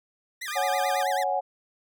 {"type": "tone with vibrato", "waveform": "sawtooth", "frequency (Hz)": 1790, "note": "A6", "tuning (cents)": 29, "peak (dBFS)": -29, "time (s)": [0.41, 1.24], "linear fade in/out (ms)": 10, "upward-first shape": "sine", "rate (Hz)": 9.2, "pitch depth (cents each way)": 250}
{"type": "tone", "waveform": "sawtooth", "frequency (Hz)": 1208, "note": "D6", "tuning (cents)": 48, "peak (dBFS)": -30, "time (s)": [0.48, 1.03], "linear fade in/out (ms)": 0}
{"type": "chord", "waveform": "sine", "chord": "C# suspended fourth", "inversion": "none", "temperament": "equal", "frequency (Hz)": [554.4, 740, 830.6], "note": ["C#5", "F#5", "G#5"], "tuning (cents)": [0, 0, 0], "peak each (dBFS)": [-29, -26, -29], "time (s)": [0.55, 1.41], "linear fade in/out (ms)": 20}
{"effects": []}